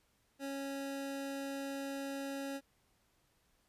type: tone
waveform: 25% pulse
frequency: 275.5 Hz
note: C#4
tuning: 11 cents flat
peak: -35 dBFS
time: 0.39-2.61 s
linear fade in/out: 50 ms
effects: pink hiss -74 dBFS RMS until 3.68 s + resampled to 32000 Hz